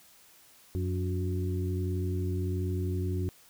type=harmonic tone with a mistuned harmonic; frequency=91.2 Hz; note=F#2; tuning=24 cents flat; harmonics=1 / 2 / 3 / 4; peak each=-29 / -38 / -39 / -37 dBFS; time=0.75-3.29 s; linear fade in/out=0 ms; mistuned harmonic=3; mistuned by=+61 cents; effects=white hiss -58 dBFS RMS until 3.49 s